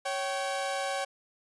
sawtooth tone pair together, 554.4 / 770.6 Hz, C#5 / G5, 0 / -30 cents, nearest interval tritone, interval 570 cents, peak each -29 / -29 dBFS, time 0.05-1.05 s, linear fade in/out 10 ms, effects resampled to 24000 Hz

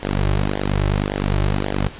sawtooth tone with flanger, 49.59 Hz, G1, 21 cents sharp, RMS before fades -20 dBFS, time 0.02-1.89 s, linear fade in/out 20 ms, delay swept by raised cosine 0.75 to 4.25 ms, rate 1.8 Hz, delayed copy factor -0.9, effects pink hiss -38 dBFS RMS until 1.99 s + resampled to 8000 Hz

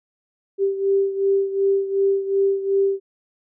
sine beating tone pair, 392 / 394.7 Hz, G4 / G4, 0 / +12 cents, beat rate 2.7 Hz, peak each -18 / -23 dBFS, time 0.58-3 s, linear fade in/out 50 ms, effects none

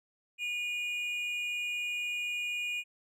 triangle tone pair together, 2452 / 2855 Hz, D#7 / F7, -26 / +37 cents, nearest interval minor third, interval 263 cents, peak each -31 / -39 dBFS, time 0.38-2.84 s, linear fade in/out 50 ms, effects none

